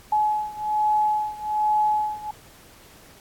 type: beating tone pair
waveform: sine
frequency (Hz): 849 / 850.2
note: G#5 / G#5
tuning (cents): +38 / +40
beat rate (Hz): 1.2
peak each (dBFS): -22 / -24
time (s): 0.12-2.31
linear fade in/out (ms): 5
effects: pink hiss -50 dBFS RMS until 3.2 s + AAC 64 kbps